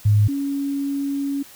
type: tone pair in turn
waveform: sine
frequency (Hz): 104.4 / 279.5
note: G#2 / C#4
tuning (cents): +10 / +14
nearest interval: octave + perfect fourth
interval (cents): 1704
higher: second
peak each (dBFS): -12 / -21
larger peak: first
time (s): 0.05-0.28 / 0.28-1.43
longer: second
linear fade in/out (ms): 10
effects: white hiss -45 dBFS RMS until 1.55 s